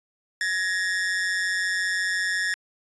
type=ring-modulated tone; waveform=45% pulse; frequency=1775 Hz; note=A6; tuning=15 cents sharp; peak=-20 dBFS; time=0.41-2.54 s; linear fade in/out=0 ms; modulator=92.8 Hz; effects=resampled to 22050 Hz